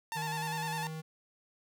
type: tone with vibrato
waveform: sawtooth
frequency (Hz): 883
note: A5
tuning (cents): +6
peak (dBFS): -31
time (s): 0.12-0.87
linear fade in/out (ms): 0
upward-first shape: square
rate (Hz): 9.9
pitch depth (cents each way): 44
type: tone with pitch glide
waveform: square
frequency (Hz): 155.56 to 158.37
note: D#3 to D#3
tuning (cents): 0 to +31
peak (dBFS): -39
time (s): 0.15-1.02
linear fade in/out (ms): 20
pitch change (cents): +31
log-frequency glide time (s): 0.3-0.54
effects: none